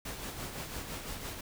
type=noise with tremolo; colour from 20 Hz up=pink; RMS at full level=-39 dBFS; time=0.05-1.41 s; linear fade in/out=5 ms; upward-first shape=sine; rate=5.9 Hz; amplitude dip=45%; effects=none